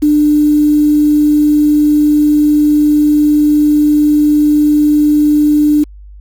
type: tone with quantisation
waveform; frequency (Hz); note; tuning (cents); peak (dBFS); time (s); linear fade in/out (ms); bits
sine; 298.1; D4; +26; -6; 0.02-5.84; 10; 5
effects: added 50 Hz sine -31 dBFS peak until 6.2 s